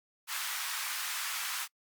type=high-pass noise; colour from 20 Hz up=pink; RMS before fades=-36 dBFS; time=0.27-1.68 s; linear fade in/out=50 ms; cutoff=1100 Hz; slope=24 dB/octave; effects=noise-tail reverb RT60 0.1 s tail -25 dB re dry + Opus 48 kbps